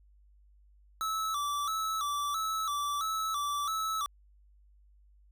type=tone with vibrato; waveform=square; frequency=1230 Hz; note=D#6; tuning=20 cents flat; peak=-31 dBFS; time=1.01-4.06 s; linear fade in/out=0 ms; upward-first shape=square; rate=1.5 Hz; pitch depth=100 cents each way; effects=added 50 Hz sine -58 dBFS peak until 5.31 s